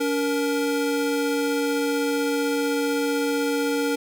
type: tone pair together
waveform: square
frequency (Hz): 284.5 / 468.9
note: C#4 / A#4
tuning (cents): +45 / +10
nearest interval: major sixth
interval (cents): 865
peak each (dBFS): -25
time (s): 0-3.96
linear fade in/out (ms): 10
effects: none